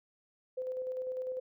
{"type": "tone with tremolo", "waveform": "sine", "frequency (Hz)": 512, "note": "C5", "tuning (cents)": -38, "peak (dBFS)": -33, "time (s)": [0.57, 1.4], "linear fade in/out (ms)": 10, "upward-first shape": "square", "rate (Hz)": 10, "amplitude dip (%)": 30, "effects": []}